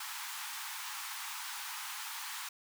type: high-pass noise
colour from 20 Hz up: pink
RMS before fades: -42 dBFS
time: 0-2.49 s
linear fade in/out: 5 ms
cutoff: 820 Hz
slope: 96 dB/octave
effects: none